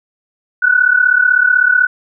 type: tone pair together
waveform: sine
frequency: 1464 / 1500 Hz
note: F#6 / F#6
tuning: -19 / +23 cents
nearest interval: unison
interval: 42 cents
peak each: -11 dBFS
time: 0.62-1.87 s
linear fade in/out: 10 ms
effects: none